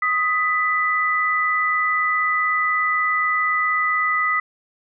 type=tone pair together; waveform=sine; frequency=1251.3 / 1984 Hz; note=D#6 / B6; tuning=+9 / +7 cents; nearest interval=minor sixth; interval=798 cents; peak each=-20 dBFS; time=0.02-4.4 s; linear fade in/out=5 ms; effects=none